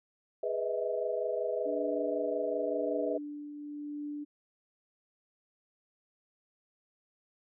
sine chord, E major seventh, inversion first, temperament equal with one note detuned, 415.3 / 493.9 / 622.3 / 647.6 Hz, G#4 / B4 / D#5 / E5, 0 / 0 / 0 / -31 cents, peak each -36 / -34 / -38 / -35 dBFS, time 0.43-3.18 s, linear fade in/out 5 ms
sine tone with tremolo, 293.7 Hz, D4, in tune, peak -35 dBFS, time 1.65-4.25 s, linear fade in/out 20 ms, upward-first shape triangle, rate 0.93 Hz, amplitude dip 50%
effects none

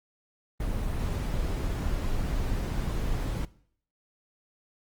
brown noise, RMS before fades -29 dBFS, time 0.6-3.45 s, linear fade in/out 2 ms, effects noise-tail reverb RT60 0.6 s tail -20 dB re dry + Opus 24 kbps

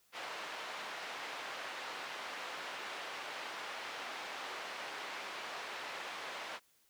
pink band-pass noise, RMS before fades -44 dBFS, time 0.12-6.6 s, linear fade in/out 50 ms, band 700 to 3400 Hz, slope 12 dB/octave, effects white hiss -71 dBFS RMS until 6.89 s

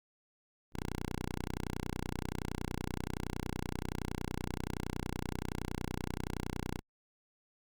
5% pulse tone, 30.64 Hz, B0, 13 cents flat, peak -25 dBFS, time 0.72-6.82 s, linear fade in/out 50 ms, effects Opus 48 kbps

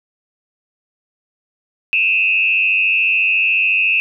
sine tone with frequency modulation, 2607 Hz, E7, 20 cents flat, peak -12 dBFS, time 1.93-4 s, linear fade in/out 0 ms, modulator 94 Hz, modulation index 1.3, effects none

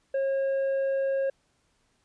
triangle tone with tanh clipping, 542 Hz, C#5, 39 cents flat, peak -25 dBFS, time 0.14-1.3 s, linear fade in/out 5 ms, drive 9 dB, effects pink hiss -70 dBFS RMS until 2.04 s + resampled to 22050 Hz

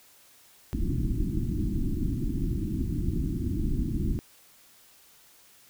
pink low-pass noise, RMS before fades -28 dBFS, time 0.73-4.19 s, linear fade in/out 0 ms, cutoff 350 Hz, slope 96 dB/octave, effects white hiss -57 dBFS RMS until 5.69 s

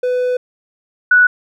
triangle / sine tone pair in turn, 499.1 / 1475 Hz, B4 / F#6, +18 / -6 cents, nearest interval octave + perfect fifth, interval 1876 cents, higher second, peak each -12 / -6 dBFS, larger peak second, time 0.03-0.37 / 1.11-1.27 s, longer first, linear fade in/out 5 ms, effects none

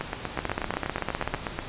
two click trains, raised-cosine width 0.5 ms, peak -13 / -11 dBFS, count 14 / 16, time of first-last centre 0.01-1.59 / 0.39-1.339 s, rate 8.23 / 15.8 Hz, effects pink hiss -38 dBFS RMS until 1.68 s + resampled to 8000 Hz

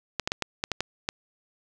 clicks, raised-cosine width 0.2 ms, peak -9 dBFS, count 8, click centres 0.197 / 0.275 / 0.319 / 0.423 / 0.639 / 0.717 / 0.806 / 1.089 s, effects none

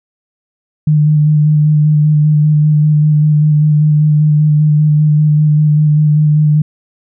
sine tone with vibrato, 151.2 Hz, D#3, 49 cents flat, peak -6 dBFS, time 0.87-6.62 s, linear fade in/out 5 ms, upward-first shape square, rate 5.1 Hz, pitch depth 15 cents each way, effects none

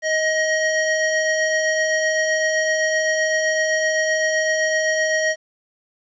square tone pair together, 627.4 / 1890 Hz, D#5 / A#6, +14 / +23 cents, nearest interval octave + perfect fifth, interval 1909 cents, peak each -21 dBFS, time 0.02-5.36 s, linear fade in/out 50 ms, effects resampled to 16000 Hz + 9-bit

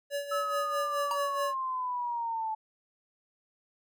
square tone with tremolo, 570 Hz, C#5, 48 cents sharp, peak -30 dBFS, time 0.1-1.55 s, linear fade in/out 50 ms, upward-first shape sine, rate 4.7 Hz, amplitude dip 70%
sine linear sweep, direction down, 1304 to 868 Hz, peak -30 dBFS, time 0.31-2.55 s, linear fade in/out 10 ms
square tone with exponential decay, 945 Hz, A#5, 23 cents sharp, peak -28 dBFS, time 1.11-1.23 s, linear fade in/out 1 ms, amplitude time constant 26 ms
effects none

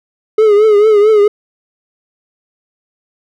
triangle tone with vibrato, 423 Hz, G#4, 32 cents sharp, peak -3 dBFS, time 0.38-1.28 s, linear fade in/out 5 ms, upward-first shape triangle, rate 4.5 Hz, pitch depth 86 cents each way, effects none

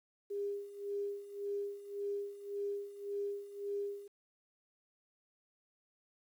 sine tone with tremolo, 404.2 Hz, G#4, 47 cents flat, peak -34 dBFS, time 0.3-4.08 s, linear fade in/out 10 ms, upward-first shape sine, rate 1.8 Hz, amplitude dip 80%, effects 11-bit

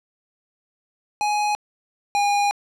square tone pair in turn, 835 / 814.5 Hz, G#5 / G#5, +9 / -34 cents, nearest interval unison, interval 43 cents, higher first, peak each -20 / -18 dBFS, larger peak second, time 1.21-1.55 / 2.15-2.51 s, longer second, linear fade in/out 0 ms, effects low-pass 8000 Hz 12 dB/octave

